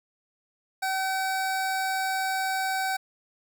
25% pulse tone, 764 Hz, G5, 45 cents flat, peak -22 dBFS, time 0.82-2.97 s, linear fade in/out 10 ms, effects none

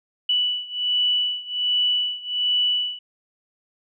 sine beating tone pair, 2961 / 2962.3 Hz, F#7 / F#7, +1 / +1 cents, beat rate 1.3 Hz, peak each -22 / -24 dBFS, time 0.29-2.99 s, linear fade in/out 5 ms, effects none

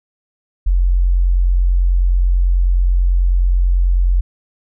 sine tone, 44.62 Hz, F1, 38 cents sharp, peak -10 dBFS, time 0.66-4.21 s, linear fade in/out 10 ms, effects none

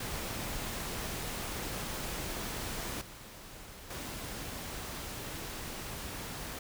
pink noise with level steps, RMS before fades -38 / -49 / -41 dBFS, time 0-6.59 s, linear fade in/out 5 ms, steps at 3.01 / 3.9 s, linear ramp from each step 5 ms, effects none

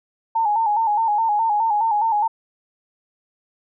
sine tone with vibrato, 868 Hz, A5, 24 cents flat, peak -16 dBFS, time 0.35-2.28 s, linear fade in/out 10 ms, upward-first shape square, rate 4.8 Hz, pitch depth 71 cents each way, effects none

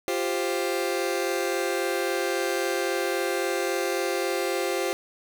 sawtooth chord, F suspended second, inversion none, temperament just, 349.2 / 392.9 / 523.8 Hz, F4 / G4 / C5, 0 / +4 / +2 cents, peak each -25 dBFS, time 0.08-4.93 s, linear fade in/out 0 ms, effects none

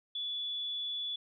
sine tone, 3436 Hz, A7, 42 cents flat, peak -34 dBFS, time 0.15-1.16 s, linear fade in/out 5 ms, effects none

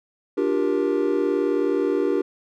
triangle chord, G minor seventh, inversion second, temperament just, 294 / 352.8 / 392 / 470.4 Hz, D4 / F4 / G4 / Bb4, +2 / +18 / 0 / +16 cents, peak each -23 / -24 / -21 / -24 dBFS, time 0.37-2.22 s, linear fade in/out 10 ms, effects none

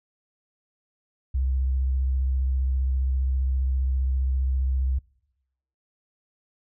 sine tone with vibrato, 65.41 Hz, C2, in tune, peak -21 dBFS, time 1.34-4.99 s, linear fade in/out 10 ms, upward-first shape square, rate 15 Hz, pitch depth 25 cents each way, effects noise-tail reverb RT60 0.9 s tail -25 dB re dry

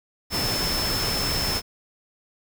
sine tone in noise, 5274 Hz, E8, in tune, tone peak -26 dBFS, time 0.3-1.62 s, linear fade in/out 50 ms, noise pink, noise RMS -27 dBFS, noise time 0.3-1.62 s, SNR -2 dB, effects none

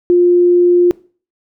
sine tone, 352.6 Hz, F4, 17 cents sharp, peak -6 dBFS, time 0.1-0.91 s, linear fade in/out 0 ms, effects noise-tail reverb RT60 0.4 s tail -21 dB re dry

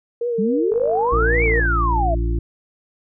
sine tone with vibrato, 464.2 Hz, A#4, 7 cents flat, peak -19 dBFS, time 0.21-1.6 s, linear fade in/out 5 ms, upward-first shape triangle, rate 3.7 Hz, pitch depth 86 cents each way
sine exponential two-way sweep, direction up then down, 184.8 to 2349 to 630 Hz, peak -18 dBFS, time 0.38-2.15 s, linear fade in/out 10 ms, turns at 1.44 s
click train, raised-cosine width 1 ms, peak -23 dBFS, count 49, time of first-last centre 0.72-1.654 s, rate 51.4 Hz
harmonic tone, 57 Hz, A#1, 38 cents flat, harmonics 1 / 2 / 3 / 5 / 6, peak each -18 / -28 / -34 / -33 / -29 dBFS, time 1.12-2.39 s, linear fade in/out 5 ms
effects none

